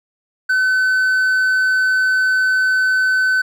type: tone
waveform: triangle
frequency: 1517 Hz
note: F#6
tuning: 43 cents sharp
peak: -11 dBFS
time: 0.49-3.42 s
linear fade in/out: 10 ms
effects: none